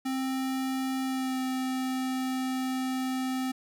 square tone with pitch glide, 263.2 to 259.3 Hz, C4 to C4, +10 to -15 cents, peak -29 dBFS, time 0.05-3.52 s, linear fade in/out 10 ms, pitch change -25 cents, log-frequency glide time 1.04-1.4 s, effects 10-bit

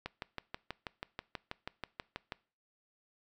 click train, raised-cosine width 0.3 ms, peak -22 dBFS, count 15, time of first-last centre 0.06-2.322 s, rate 6.19 Hz, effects noise-tail reverb RT60 0.4 s tail -22 dB re dry

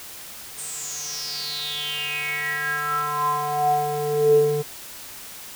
square tone with band-pass filter sweep, 147.9 Hz, D3, 13 cents sharp, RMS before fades -24 dBFS, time 0.57-4.63 s, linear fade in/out 20 ms, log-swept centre 8900 to 350 Hz, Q 8.6, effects white hiss -39 dBFS RMS until 5.55 s

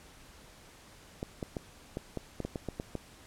clicks, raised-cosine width 2 ms, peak -21 dBFS, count 11, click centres 1.229 / 1.428 / 1.568 / 1.971 / 2.173 / 2.403 / 2.45 / 2.558 / 2.687 / 2.799 / 2.953 s, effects pink hiss -55 dBFS RMS until 3.26 s + low-pass 11000 Hz 12 dB/octave

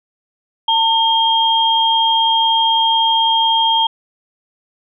sine tone pair together, 903 / 3218 Hz, A5 / G7, +45 / +45 cents, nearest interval octave + minor seventh, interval 2200 cents, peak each -14 dBFS, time 0.68-3.87 s, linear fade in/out 5 ms, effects none

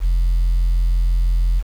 sine tone, 43 Hz, F1, 26 cents flat, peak -11 dBFS, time 0-1.63 s, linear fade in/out 50 ms, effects tanh soft clip ceiling -12 dBFS + 7-bit

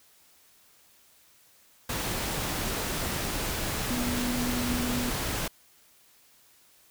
sine tone in noise, 244.8 Hz, B3, 15 cents flat, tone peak -29 dBFS, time 3.9-5.1 s, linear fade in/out 5 ms, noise pink, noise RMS -31 dBFS, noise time 1.89-5.48 s, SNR -1 dB, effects white hiss -60 dBFS RMS until 6.9 s

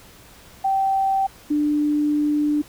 sine tone pair in turn, 776 / 296.6 Hz, G5 / D4, -18 / +17 cents, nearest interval octave + perfect fourth, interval 1665 cents, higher first, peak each -17 dBFS, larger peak neither, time 0.64-1.27 / 1.5-2.62 s, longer second, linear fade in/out 10 ms, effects pink hiss -47 dBFS RMS until 2.68 s

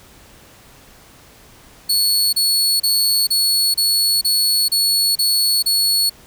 sawtooth tone bursts, 4400 Hz, C#8, 14 cents flat, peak -11 dBFS, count 9, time 1.89-6.098 s, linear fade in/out 10 ms, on 440 ms, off 31 ms, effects pink hiss -46 dBFS RMS until 6.26 s

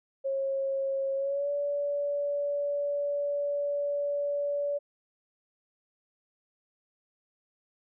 sine tone with pitch glide, 543 to 574.3 Hz, C#5 to D5, -36 to -39 cents, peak -27 dBFS, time 0.24-4.79 s, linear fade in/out 20 ms, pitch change +97 cents, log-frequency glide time 1.15-1.5 s, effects none

